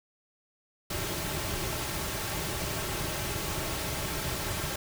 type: noise with comb filter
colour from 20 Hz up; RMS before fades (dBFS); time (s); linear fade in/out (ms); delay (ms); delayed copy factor
pink; -33; 0.9-4.76; 5; 4.1; -0.5
effects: none